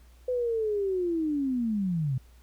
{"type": "linear sweep", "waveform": "sine", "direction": "down", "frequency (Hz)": [508, 123.47], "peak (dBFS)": -25, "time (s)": [0.28, 2.18], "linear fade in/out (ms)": 5, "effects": ["added 60 Hz sine -52 dBFS peak until 2.42 s", "pink hiss -63 dBFS RMS until 2.42 s"]}